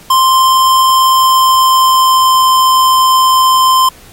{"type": "tone with pitch glide", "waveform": "square", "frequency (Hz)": [1046.5, 1039.3], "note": ["C6", "C6"], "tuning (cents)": [0, -12], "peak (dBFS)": -6, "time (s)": [0.1, 3.89], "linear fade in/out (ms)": 5, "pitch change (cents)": -12, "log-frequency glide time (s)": [0.82, 2.5], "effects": ["pink hiss -38 dBFS RMS until 4.12 s", "MP3 64 kbps"]}